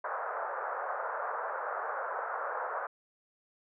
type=band-pass noise; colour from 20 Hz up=white; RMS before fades=-36 dBFS; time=0.04-2.87 s; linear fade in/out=5 ms; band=480 to 1500 Hz; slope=48 dB/octave; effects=none